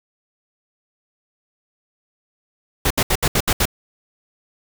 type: noise bursts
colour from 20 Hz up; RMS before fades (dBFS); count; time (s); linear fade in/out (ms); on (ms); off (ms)
pink; -17; 7; 2.85-3.655; 5; 55; 70
effects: none